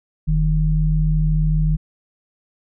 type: tone pair together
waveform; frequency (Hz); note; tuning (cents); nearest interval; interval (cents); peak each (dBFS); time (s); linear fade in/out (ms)
sine; 43.39 / 155.56; F1 / D#3; -10 / 0; octave + minor seventh; 2210; -17; 0.27-1.77; 20
effects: none